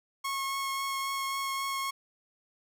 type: tone with vibrato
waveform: sawtooth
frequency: 1091 Hz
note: C#6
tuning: 28 cents flat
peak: -27 dBFS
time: 0.24-1.91 s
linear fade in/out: 10 ms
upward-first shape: triangle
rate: 3.7 Hz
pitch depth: 11 cents each way
effects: none